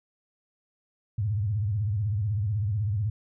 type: tone with vibrato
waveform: sine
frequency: 103.83 Hz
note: G#2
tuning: in tune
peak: -24 dBFS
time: 1.18-3.1 s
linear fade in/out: 5 ms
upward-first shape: sine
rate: 16 Hz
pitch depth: 170 cents each way
effects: none